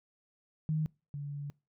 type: tone pair in turn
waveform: sine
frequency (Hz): 155.56 / 143.63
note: D#3 / D3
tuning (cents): 0 / -38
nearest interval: minor second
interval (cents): 138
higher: first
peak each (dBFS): -28 / -36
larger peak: first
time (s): 0.69-0.86 / 1.14-1.5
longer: second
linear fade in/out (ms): 0
effects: noise-tail reverb RT60 0.3 s tail -25 dB re dry